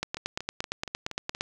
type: two click trains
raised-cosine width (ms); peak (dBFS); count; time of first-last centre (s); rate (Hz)
0.2; -12 / -19; 13 / 6; 0.03-1.409 / 0.17-1.349; 8.7 / 4.24
effects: 9-bit